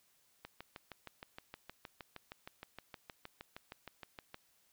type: click train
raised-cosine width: 0.3 ms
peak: -30 dBFS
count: 26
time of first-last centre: 0.45-4.344 s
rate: 6.42 Hz
effects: white hiss -72 dBFS RMS until 4.72 s